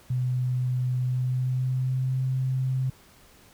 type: tone with pitch glide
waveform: sine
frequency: 126.2 to 130.42 Hz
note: B2 to C3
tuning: +38 to -5 cents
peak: -23 dBFS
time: 0.1-2.9 s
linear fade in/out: 5 ms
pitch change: +57 cents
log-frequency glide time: 1.02-2.21 s
effects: pink hiss -55 dBFS RMS until 3.53 s